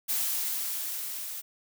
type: noise with level ramp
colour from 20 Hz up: blue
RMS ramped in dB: -28 to -38 dBFS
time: 0.08-1.42 s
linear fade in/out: 20 ms
effects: none